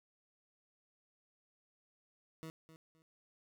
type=tone with echo; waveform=20% pulse; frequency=160.6 Hz; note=E3; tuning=45 cents flat; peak=-40 dBFS; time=2.43-2.5 s; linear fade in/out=0 ms; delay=260 ms; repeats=2; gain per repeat=-12 dB; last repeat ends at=3.02 s; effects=none